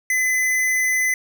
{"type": "tone", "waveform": "square", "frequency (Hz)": 2022, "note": "B6", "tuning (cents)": 40, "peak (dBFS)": -18, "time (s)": [0.1, 1.14], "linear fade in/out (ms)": 2, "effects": []}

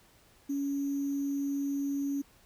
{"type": "tone with sample-and-hold", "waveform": "sine", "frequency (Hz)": 280.6, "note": "C#4", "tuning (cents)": 21, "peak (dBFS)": -29, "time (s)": [0.49, 2.22], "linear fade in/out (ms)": 10, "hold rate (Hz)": 6300, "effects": ["pink hiss -62 dBFS RMS until 2.45 s"]}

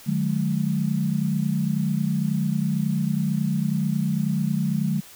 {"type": "tone cluster", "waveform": "sine", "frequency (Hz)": [150.1, 182.9, 212.1], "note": ["D3", "F#3", "G#3"], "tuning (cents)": [38, -20, 37], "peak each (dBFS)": -25, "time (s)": [0.06, 5.01], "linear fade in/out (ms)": 20, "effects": ["white hiss -46 dBFS RMS until 5.15 s"]}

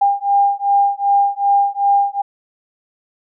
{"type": "beating tone pair", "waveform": "sine", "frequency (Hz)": [801, 803.6], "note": ["G5", "G5"], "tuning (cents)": [37, 43], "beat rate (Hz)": 2.6, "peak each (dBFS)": -15, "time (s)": [0.01, 2.22], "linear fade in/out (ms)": 10, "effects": []}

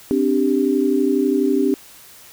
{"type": "chord", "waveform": "sine", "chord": "C suspended second", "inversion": "none", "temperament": "equal", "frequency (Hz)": [261.6, 293.7, 392], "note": ["C4", "D4", "G4"], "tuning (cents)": [0, 0, 0], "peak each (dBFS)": -19, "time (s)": [0.11, 1.74], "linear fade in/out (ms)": 0, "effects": ["white hiss -44 dBFS RMS until 2.32 s"]}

